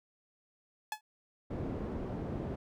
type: tone with exponential decay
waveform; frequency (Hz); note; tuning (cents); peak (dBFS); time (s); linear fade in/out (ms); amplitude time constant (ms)
sawtooth; 856; A5; -48; -27; 0.92-1.01; 2; 18
type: low-pass noise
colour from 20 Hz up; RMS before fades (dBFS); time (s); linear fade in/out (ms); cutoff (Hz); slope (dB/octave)
white; -38; 1.5-2.56; 10; 330; 12
effects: none